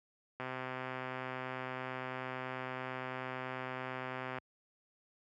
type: click train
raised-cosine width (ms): 0.5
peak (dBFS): -25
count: 515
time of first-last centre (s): 0.4-4.384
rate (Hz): 129
effects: high-pass 80 Hz 12 dB/octave